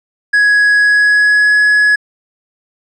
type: tone with pitch glide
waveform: triangle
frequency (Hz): 1670 to 1687.5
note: G#6 to G#6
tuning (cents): +9 to +27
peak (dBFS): -5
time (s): 0.33-1.96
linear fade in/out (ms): 10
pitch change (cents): +18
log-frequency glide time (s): 0.79-1.59
effects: resampled to 24000 Hz